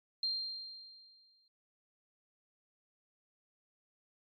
sine tone with exponential decay, 4184 Hz, C8, 1 cent flat, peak -30 dBFS, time 0.23-1.48 s, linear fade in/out 2 ms, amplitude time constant 270 ms, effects MP3 64 kbps

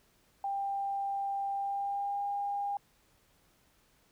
sine tone with pitch glide, 793 to 806.9 Hz, G5 to G5, +20 to +50 cents, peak -31 dBFS, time 0.44-2.77 s, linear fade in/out 2 ms, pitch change +30 cents, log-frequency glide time 1.53-2.23 s, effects pink hiss -68 dBFS RMS until 4.11 s

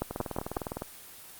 two click trains, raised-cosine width 1 ms, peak -19 / -14 dBFS, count 15 / 4, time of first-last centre 0.11-0.821 / 0.02-0.569 s, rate 19.7 / 5.46 Hz, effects white hiss -48 dBFS RMS until 1.39 s + Opus 24 kbps

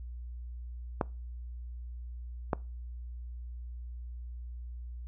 clicks, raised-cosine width 1 ms, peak -13 dBFS, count 2, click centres 1.012 / 2.532 s, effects noise-tail reverb RT60 0.3 s tail -23 dB re dry + added 60 Hz sine -39 dBFS peak until 5.07 s

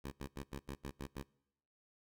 10% pulse tone bursts, 69.3 Hz, C#2, in tune, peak -34 dBFS, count 8, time 0.04-1.229 s, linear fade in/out 10 ms, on 76 ms, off 83 ms, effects noise-tail reverb RT60 0.8 s tail -24 dB re dry

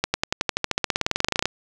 accelerating click train, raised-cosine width 0.2 ms, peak -3 dBFS, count 25, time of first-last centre 0.04-1.456 s, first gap 100 ms, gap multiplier 0.95, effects none

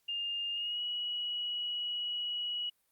sine tone with pitch glide, 2815 to 2919 Hz, F7 to F#7, +13 to -24 cents, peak -33 dBFS, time 0.08-2.7 s, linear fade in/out 10 ms, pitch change +63 cents, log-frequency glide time 0.52-0.81 s, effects white hiss -75 dBFS RMS until 2.91 s + Opus 48 kbps

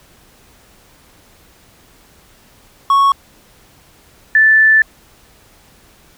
triangle / sine tone pair in turn, 1107 / 1757.3 Hz, C#6 / A6, -3 / -3 cents, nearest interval minor sixth, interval 800 cents, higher second, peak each -6 dBFS, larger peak neither, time 2.9-3.12 / 4.35-4.82 s, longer second, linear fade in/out 2 ms, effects pink hiss -48 dBFS RMS until 6.17 s

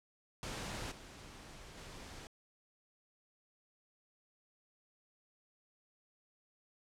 pink noise with level steps, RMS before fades -42 / -53 / -50 dBFS, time 0.43-2.27 s, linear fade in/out 0 ms, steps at 0.91 / 1.77 s, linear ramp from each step 10 ms, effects low-pass 8000 Hz 12 dB/octave

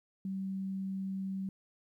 sine tone, 192.1 Hz, G3, 35 cents flat, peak -34 dBFS, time 0.25-1.49 s, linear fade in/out 2 ms, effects 12-bit

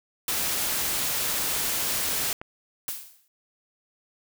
white noise, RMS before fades -27 dBFS, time 0.28-2.33 s, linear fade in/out 2 ms
clicks, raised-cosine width 0.5 ms, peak -23 dBFS, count 3, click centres 1.564 / 2.415 / 2.888 s
blue noise with exponential decay, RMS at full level -29 dBFS, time 2.88-3.28 s, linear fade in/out 1 ms, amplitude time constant 85 ms
effects none

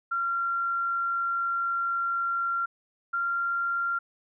sine tone pair in turn, 1376 / 1383.9 Hz, F6 / F6, -26 / -16 cents, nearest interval unison, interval 10 cents, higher second, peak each -25 dBFS, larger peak neither, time 0.11-2.66 / 3.13-3.99 s, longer first, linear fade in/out 10 ms, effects none

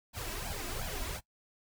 pink noise with flanger, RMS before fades -38 dBFS, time 0.13-1.21 s, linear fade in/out 50 ms, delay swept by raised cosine 1.2 to 3.1 ms, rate 2.8 Hz, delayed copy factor +0.9, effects noise-tail reverb RT60 0.1 s tail -20 dB re dry

